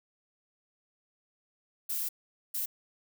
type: noise bursts at uneven times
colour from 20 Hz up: violet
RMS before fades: -33 dBFS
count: 2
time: 1.89-2.09 / 2.54-2.66 s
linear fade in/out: 10 ms
effects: none